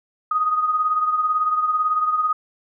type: beating tone pair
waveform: sine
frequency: 1244.5 / 1262.5 Hz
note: D#6 / D#6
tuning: 0 / +25 cents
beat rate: 18 Hz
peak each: -18 / -26 dBFS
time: 0.31-2.33 s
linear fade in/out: 5 ms
effects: none